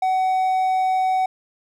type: tone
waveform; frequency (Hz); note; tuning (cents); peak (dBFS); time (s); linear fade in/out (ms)
triangle; 751; F#5; +26; -15; 0.02-1.26; 5
effects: none